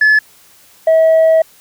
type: tone pair in turn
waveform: sine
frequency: 1721 / 644.6 Hz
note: A6 / E5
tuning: -39 / -39 cents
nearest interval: octave + perfect fourth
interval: 1700 cents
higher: first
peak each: -4 dBFS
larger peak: neither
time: 0.01-0.19 / 0.87-1.42 s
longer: second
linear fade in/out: 5 ms
effects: tanh soft clip ceiling -5 dBFS + white hiss -46 dBFS RMS until 1.6 s